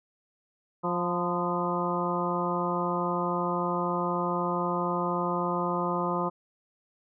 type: harmonic tone with a mistuned harmonic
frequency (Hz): 176.1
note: F3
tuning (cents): +15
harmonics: 1 / 2 / 3 / 4 / 5 / 6 / 7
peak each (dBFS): -32 / -33 / -34 / -36 / -35 / -32 / -34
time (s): 0.83-6.3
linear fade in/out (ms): 20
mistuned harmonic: 6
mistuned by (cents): -45
effects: none